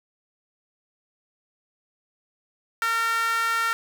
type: tone with high-pass filter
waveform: sawtooth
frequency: 457.3 Hz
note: A#4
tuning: 33 cents flat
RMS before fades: -24 dBFS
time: 2.82-3.73 s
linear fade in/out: 0 ms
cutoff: 1500 Hz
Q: 7
effects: none